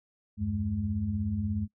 sine tone cluster, 79.3 / 95.9 / 210.9 Hz, D#2 / G2 / G#3, +33 / -37 / +27 cents, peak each -37 / -31 / -31 dBFS, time 0.37-1.68 s, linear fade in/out 50 ms, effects noise-tail reverb RT60 0.1 s tail -23 dB re dry

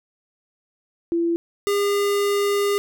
sine / square tone pair in turn, 337.9 / 404.9 Hz, E4 / G#4, +43 / -44 cents, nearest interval minor third, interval 313 cents, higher second, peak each -18 / -19 dBFS, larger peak first, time 1.12-1.36 / 1.67-2.78 s, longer second, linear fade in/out 0 ms, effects none

